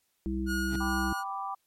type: harmonic tone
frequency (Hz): 65.3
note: C2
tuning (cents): -3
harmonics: 1 / 3 / 5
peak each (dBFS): -33 / -33 / -33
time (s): 0.26-1.13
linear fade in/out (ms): 0
type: tone with tremolo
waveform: 45% pulse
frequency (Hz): 1441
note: F#6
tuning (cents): -46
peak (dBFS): -31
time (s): 0.46-1.24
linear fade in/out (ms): 50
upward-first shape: sine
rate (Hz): 2.5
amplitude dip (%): 35
type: tone with exponential growth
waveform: 25% pulse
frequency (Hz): 137.4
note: C#3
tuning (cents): -15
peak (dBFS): -29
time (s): 0.63-0.76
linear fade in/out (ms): 2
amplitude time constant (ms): 28
type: chord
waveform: sine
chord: G major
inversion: none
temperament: equal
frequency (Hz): 784 / 987.8 / 1174.7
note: G5 / B5 / D6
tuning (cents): 0 / 0 / 0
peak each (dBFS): -36 / -38 / -36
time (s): 0.8-1.55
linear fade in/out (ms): 10
effects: white hiss -74 dBFS RMS until 1.66 s + MP3 64 kbps